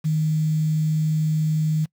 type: tone with quantisation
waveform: sine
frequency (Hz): 155.6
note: D#3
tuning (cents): 0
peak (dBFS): -18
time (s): 0.04-1.86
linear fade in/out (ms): 20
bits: 7
effects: noise-tail reverb RT60 0.1 s tail -24 dB re dry